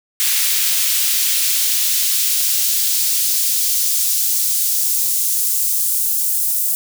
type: noise with high-pass filter sweep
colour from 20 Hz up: white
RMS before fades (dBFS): -17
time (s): 0.2-6.75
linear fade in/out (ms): 0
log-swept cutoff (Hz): 2300 to 9300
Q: 0.83
effects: none